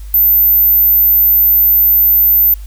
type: tone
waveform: sine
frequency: 14190 Hz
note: A9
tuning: 13 cents sharp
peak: -6 dBFS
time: 0.14-2.54 s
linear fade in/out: 2 ms
effects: added 50 Hz sine -25 dBFS peak until 2.66 s + white hiss -45 dBFS RMS until 2.66 s